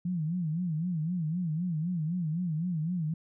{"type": "tone with vibrato", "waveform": "sine", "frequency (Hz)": 167, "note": "E3", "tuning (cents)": 23, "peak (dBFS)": -28, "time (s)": [0.05, 3.14], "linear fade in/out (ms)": 5, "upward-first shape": "sine", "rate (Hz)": 3.9, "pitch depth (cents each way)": 160, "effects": []}